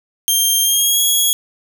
10% pulse tone with pitch glide, 3182 to 3329 Hz, G7 to G#7, +25 to +3 cents, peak -5 dBFS, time 0.28-1.33 s, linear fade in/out 0 ms, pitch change +78 cents, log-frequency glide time 0.62-1.01 s, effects none

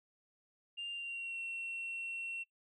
sine tone with pitch glide, 2798 to 2720 Hz, F7 to F7, +3 to -46 cents, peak -37 dBFS, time 0.77-2.44 s, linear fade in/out 20 ms, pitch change -49 cents, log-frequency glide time 0.9-1.39 s, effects noise-tail reverb RT60 0.1 s tail -18 dB re dry + tanh soft clip ceiling -36 dBFS

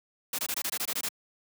white noise bursts, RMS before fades -31 dBFS, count 10, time 0.33-1.088 s, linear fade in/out 5 ms, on 56 ms, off 22 ms, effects high-pass 150 Hz 12 dB/octave

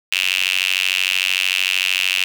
sawtooth tone with high-pass filter, 93.3 Hz, F#2, 15 cents sharp, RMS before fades -19 dBFS, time 0.12-2.24 s, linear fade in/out 0 ms, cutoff 2700 Hz, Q 7, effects none

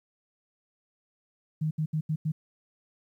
sine tone bursts at uneven times, 155.7 Hz, D#3, 2 cents sharp, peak -25 dBFS, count 5, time 1.61-1.71 / 1.78-1.86 / 1.93-2.01 / 2.09-2.16 / 2.25-2.32 s, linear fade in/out 10 ms, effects 11-bit

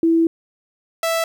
sine / sawtooth tone pair in turn, 329.7 / 659.4 Hz, E4 / E5, 0 / 0 cents, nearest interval octave, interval 1200 cents, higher second, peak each -12 / -14 dBFS, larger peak first, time 0.03-0.27 / 1.03-1.24 s, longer first, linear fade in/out 2 ms, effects 9-bit

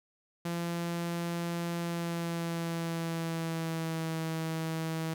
sawtooth tone with pitch glide, 170.7 to 161.49 Hz, F3 to E3, -39 to -35 cents, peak -28 dBFS, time 0.45-5.14 s, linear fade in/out 5 ms, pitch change -96 cents, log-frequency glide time 1.79-4.19 s, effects none

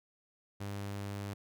sawtooth tone, 100.5 Hz, G2, 44 cents sharp, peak -34 dBFS, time 0.6-1.34 s, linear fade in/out 10 ms, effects none

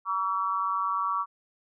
sine tone with amplitude modulation, 1142 Hz, D6, 49 cents flat, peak -21 dBFS, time 0.05-1.26 s, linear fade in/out 50 ms, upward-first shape sine, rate 191 Hz, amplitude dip 90%, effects none

